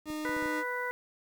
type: tone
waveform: 40% pulse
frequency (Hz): 306.2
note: D#4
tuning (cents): -28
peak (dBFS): -33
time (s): 0.05-0.64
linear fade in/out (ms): 50
type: clicks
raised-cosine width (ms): 3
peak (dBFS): -34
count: 5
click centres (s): 0.102 / 0.294 / 0.366 / 0.425 / 0.459
type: harmonic tone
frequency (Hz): 493.9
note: B4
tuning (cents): 0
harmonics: 1 / 2 / 3 / 4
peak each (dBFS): -37 / -37 / -37 / -37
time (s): 0.25-0.91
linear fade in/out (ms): 0
effects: 9-bit

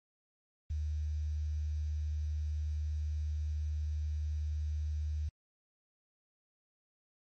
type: tone with quantisation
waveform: sine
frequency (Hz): 75.9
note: D#2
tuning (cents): -42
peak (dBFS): -32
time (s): 0.7-5.29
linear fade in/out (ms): 5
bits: 10
effects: MP3 32 kbps

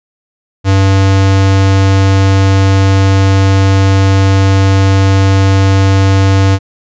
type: tone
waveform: square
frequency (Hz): 96.9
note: G2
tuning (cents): -20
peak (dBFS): -6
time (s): 0.64-6.59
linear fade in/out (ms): 50
effects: resampled to 16000 Hz

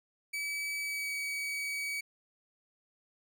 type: tone with pitch glide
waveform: 40% pulse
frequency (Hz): 2291 to 2269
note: D7 to C#7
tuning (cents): -44 to +40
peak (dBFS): -33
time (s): 0.33-2.01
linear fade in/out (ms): 10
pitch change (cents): -16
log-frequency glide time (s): 0.81-1.14
effects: none

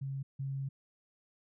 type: tone pair in turn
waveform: sine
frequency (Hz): 136.3 / 136.3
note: C#3 / C#3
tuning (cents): -29 / -29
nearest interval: unison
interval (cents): 0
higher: neither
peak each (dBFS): -35 / -34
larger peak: second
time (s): 0.01-0.23 / 0.39-0.69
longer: second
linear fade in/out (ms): 10
effects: none

